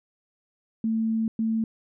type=tone bursts at uneven times; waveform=sine; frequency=223.2 Hz; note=A3; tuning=25 cents sharp; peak=-22 dBFS; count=2; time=0.84-1.28 / 1.39-1.64 s; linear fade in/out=2 ms; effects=none